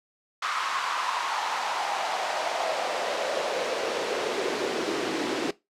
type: noise with high-pass filter sweep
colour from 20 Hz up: pink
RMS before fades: -28 dBFS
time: 0.42-5.51 s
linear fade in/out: 5 ms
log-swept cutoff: 1200 to 300 Hz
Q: 3.7
effects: noise-tail reverb RT60 0.2 s tail -19 dB re dry + low-pass 5000 Hz 12 dB/octave